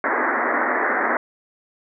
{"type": "band-pass noise", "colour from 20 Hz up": "white", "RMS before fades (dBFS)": -21, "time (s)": [0.04, 1.17], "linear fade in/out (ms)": 2, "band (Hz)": [230, 2000], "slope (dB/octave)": 96, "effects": []}